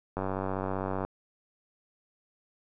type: click train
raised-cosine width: 1 ms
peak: -18 dBFS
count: 85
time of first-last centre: 0.17-1.05 s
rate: 95.5 Hz
effects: none